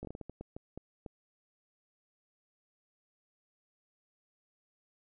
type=slowing click train; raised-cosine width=2 ms; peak=-29 dBFS; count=11; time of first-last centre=0.03-1.062 s; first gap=18 ms; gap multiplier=1.36; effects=none